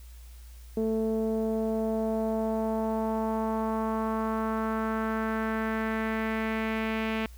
sawtooth tone with low-pass filter sweep, 221.1 Hz, A3, 9 cents sharp, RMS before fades -29 dBFS, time 0.77-7.26 s, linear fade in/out 2 ms, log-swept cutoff 460 to 2600 Hz, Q 2.5, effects added 59 Hz sine -44 dBFS peak until 7.37 s + white hiss -58 dBFS RMS until 7.37 s

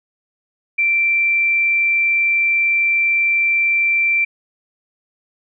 sine tone, 2349 Hz, D7, in tune, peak -13 dBFS, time 0.78-4.25 s, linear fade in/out 10 ms, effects none

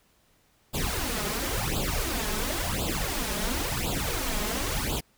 pink noise with flanger, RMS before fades -29 dBFS, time 0.73-5.01 s, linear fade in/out 20 ms, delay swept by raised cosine 0.25 to 4.85 ms, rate 0.95 Hz, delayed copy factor +0.95, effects pink hiss -65 dBFS RMS until 5.17 s

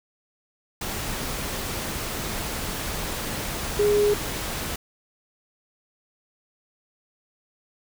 sine tone in noise, 413.8 Hz, G#4, 6 cents flat, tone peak -17 dBFS, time 3.79-4.14 s, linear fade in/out 5 ms, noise pink, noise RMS -30 dBFS, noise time 0.81-4.76 s, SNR +10 dB, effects none

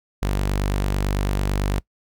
sawtooth tone, 49 Hz, G1, in tune, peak -16 dBFS, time 0.22-1.8 s, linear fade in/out 10 ms, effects noise-tail reverb RT60 0.1 s tail -23 dB re dry

